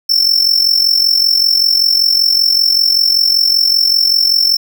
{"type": "tone with amplitude modulation", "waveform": "square", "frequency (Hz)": 5380, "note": "E8", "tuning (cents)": 34, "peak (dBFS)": -6, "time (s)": [0.09, 4.57], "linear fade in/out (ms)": 10, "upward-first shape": "sine", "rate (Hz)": 45.2, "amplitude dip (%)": 70, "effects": []}